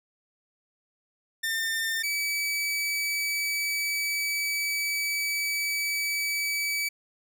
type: tone pair in turn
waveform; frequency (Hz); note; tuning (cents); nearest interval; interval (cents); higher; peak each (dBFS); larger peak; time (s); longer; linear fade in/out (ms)
sawtooth; 1803 / 2292; A6 / D7; +42 / -43; major third; 415; second; -23; neither; 1.43-2.03 / 2.03-6.89; second; 10
effects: none